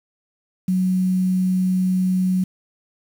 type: tone with quantisation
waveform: sine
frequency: 185 Hz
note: F#3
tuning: in tune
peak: -16 dBFS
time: 0.68-2.44 s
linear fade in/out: 5 ms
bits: 7
effects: none